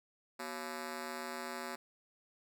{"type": "ring-modulated tone", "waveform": "10% pulse", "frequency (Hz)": 311.1, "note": "D#4", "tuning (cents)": 0, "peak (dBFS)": -29, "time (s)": [0.39, 1.76], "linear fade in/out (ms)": 10, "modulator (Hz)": 69.5, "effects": []}